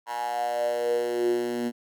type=tone with high-pass filter sweep; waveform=10% pulse; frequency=120 Hz; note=B2; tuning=49 cents flat; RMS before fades=-27 dBFS; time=0.06-1.72 s; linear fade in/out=50 ms; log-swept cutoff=960 to 250 Hz; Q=8.5; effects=none